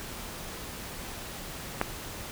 click, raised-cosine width 0.5 ms, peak -10 dBFS, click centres 1.814 s, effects pink hiss -40 dBFS RMS until 2.31 s

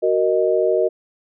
sine chord, D# minor, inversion first, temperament just, 373.4 / 466.7 / 622.3 Hz, F#4 / A#4 / D#5, +16 / +2 / 0 cents, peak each -19 dBFS, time 0.02-0.89 s, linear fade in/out 20 ms, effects none

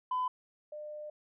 sine tone pair in turn, 1008 / 601.3 Hz, B5 / D5, +35 / +41 cents, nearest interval major sixth, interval 894 cents, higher first, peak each -28 / -40 dBFS, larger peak first, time 0.11-0.28 / 0.72-1.1 s, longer second, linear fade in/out 5 ms, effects tanh soft clip ceiling -26 dBFS

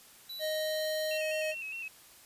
square tone with pitch glide, 3951 to 4050 Hz, B7 to B7, 0 to +43 cents, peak -40 dBFS, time 0.29-1.18 s, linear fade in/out 10 ms, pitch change +43 cents, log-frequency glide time 0.59-0.87 s
square tone, 622.3 Hz, D#5, in tune, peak -32 dBFS, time 0.39-1.55 s, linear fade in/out 50 ms
sine tone with vibrato, 2639 Hz, E7, 1 cent sharp, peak -37 dBFS, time 1.11-1.88 s, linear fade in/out 2 ms, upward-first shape square, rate 4.9 Hz, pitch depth 50 cents each way
effects white hiss -56 dBFS RMS until 2.25 s + resampled to 32000 Hz

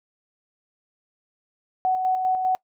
sine tone with tremolo, 746 Hz, F#5, 14 cents sharp, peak -18 dBFS, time 1.85-2.55 s, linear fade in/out 0 ms, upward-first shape square, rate 5 Hz, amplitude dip 40%, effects noise-tail reverb RT60 0.1 s tail -24 dB re dry

